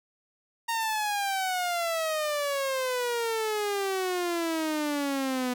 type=exponential sweep; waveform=sawtooth; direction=down; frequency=929 to 246.8 Hz; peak=-23 dBFS; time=0.68-5.54 s; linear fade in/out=10 ms; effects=none